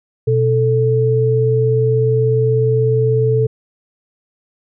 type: tone pair together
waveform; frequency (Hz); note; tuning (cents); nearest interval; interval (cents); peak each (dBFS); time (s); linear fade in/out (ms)
sine; 123.47 / 440; B2 / A4; 0 / 0; octave + minor seventh; 2200; -14; 0.27-3.47; 10
effects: none